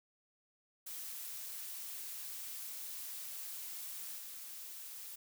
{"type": "noise with level steps", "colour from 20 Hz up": "blue", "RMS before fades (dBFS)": [-45, -48], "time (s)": [0.86, 5.16], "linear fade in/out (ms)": 10, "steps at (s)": 4.17, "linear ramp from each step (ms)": 20, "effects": []}